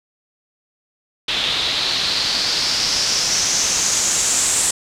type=noise with low-pass filter sweep; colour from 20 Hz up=white; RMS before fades=-19 dBFS; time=1.28-4.71 s; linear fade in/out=5 ms; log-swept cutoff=3500 to 8000 Hz; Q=4.2; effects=none